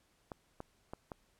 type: clicks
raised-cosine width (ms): 1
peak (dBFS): -28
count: 4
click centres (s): 0.318 / 0.604 / 0.935 / 1.118
effects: pink hiss -72 dBFS RMS until 1.39 s + low-pass 12000 Hz 12 dB/octave